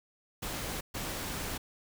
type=noise bursts at uneven times; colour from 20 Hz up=pink; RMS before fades=-37 dBFS; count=2; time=0.42-0.81 / 0.94-1.58 s; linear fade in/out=10 ms; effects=none